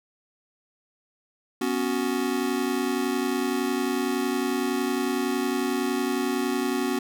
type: chord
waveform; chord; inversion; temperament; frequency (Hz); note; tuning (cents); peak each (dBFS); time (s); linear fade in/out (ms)
square; B suspended second; none; just; 246.9 / 277.8 / 370.4; B3 / C#4 / F#4; 0 / +4 / +2; -29; 1.61-6.99; 5
effects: none